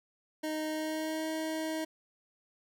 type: tone with pitch glide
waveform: 25% pulse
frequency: 310.6 to 316.8 Hz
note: D#4 to D#4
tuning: -3 to +31 cents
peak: -29 dBFS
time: 0.43-1.85 s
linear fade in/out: 10 ms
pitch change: +34 cents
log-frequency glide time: 0.69-1.28 s
effects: none